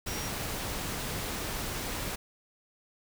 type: tone in noise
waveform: sine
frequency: 5640 Hz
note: F8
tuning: 16 cents sharp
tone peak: -42 dBFS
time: 0.07-0.29 s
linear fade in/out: 10 ms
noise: pink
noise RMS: -35 dBFS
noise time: 0.06-2.16 s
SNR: -10 dB
effects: none